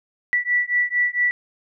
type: beating tone pair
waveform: sine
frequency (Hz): 1956 / 1960.4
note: B6 / B6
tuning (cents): -17 / -13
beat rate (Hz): 4.4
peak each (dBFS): -21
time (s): 0.33-1.31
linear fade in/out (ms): 0
effects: none